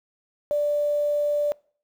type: tone with quantisation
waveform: sine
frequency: 587.3 Hz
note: D5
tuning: in tune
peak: -20 dBFS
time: 0.51-1.52 s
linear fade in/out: 0 ms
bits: 8
effects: noise-tail reverb RT60 0.5 s tail -25 dB re dry